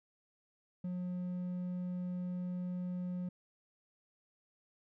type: tone with hard clipping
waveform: sine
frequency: 179.9 Hz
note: F#3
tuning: 48 cents flat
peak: -37 dBFS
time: 0.84-3.29 s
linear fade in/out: 5 ms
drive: 3 dB
effects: none